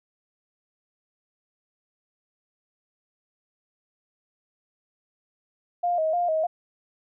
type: tone with vibrato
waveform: sine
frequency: 667 Hz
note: E5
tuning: 20 cents sharp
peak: -21 dBFS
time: 5.83-6.47 s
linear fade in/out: 10 ms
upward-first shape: square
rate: 3.3 Hz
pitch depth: 91 cents each way
effects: none